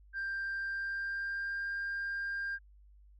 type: tone with pitch glide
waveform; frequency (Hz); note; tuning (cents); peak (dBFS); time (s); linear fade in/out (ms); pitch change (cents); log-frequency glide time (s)
sine; 1583 to 1599.5; G6 to G6; +17 to +34; -32; 0.13-2.59; 50; +17; 0.58-1.69
effects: tanh soft clip ceiling -32 dBFS + added 50 Hz sine -56 dBFS peak until 3.19 s